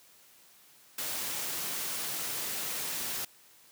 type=noise; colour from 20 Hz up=white; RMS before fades=-35 dBFS; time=0.98-3.25 s; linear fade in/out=5 ms; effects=white hiss -59 dBFS RMS until 3.71 s + high-pass 100 Hz 12 dB/octave